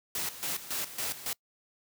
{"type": "noise with tremolo", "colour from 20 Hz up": "white", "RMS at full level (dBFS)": -33, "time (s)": [0.15, 1.33], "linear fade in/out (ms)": 2, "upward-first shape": "square", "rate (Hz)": 3.6, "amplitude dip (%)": 75, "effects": ["noise-tail reverb RT60 0.1 s tail -25 dB re dry", "high-pass 80 Hz 12 dB/octave"]}